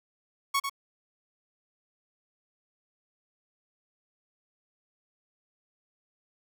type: tone with echo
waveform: sawtooth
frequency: 1108.7 Hz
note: C#6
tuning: in tune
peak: -20 dBFS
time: 0.54-0.6 s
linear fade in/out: 10 ms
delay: 97 ms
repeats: 1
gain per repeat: -6 dB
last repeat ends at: 0.697 s
effects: none